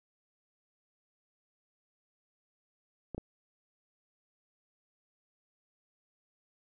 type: clicks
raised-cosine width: 2 ms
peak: -25 dBFS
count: 2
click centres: 3.147 / 3.18 s
effects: none